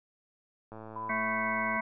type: click train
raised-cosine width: 1 ms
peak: -31 dBFS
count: 116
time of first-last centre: 0.72-1.765 s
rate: 110 Hz
type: tone with pitch glide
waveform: sine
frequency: 1000 to 978.3 Hz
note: B5 to B5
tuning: +21 to -17 cents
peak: -35 dBFS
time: 0.96-1.81 s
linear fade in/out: 2 ms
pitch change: -38 cents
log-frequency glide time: 1.1-1.59 s
type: harmonic tone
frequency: 220 Hz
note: A3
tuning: in tune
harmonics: 1 / 3 / 5 / 7 / 9 / 10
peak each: -36 / -36 / -36 / -36 / -36 / -36 dBFS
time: 1.09-1.81 s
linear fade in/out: 10 ms
effects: none